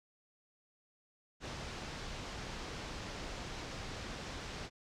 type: low-pass noise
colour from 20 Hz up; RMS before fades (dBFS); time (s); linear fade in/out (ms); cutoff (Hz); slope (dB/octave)
pink; -44; 1.4-4.7; 50; 6300; 24
effects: none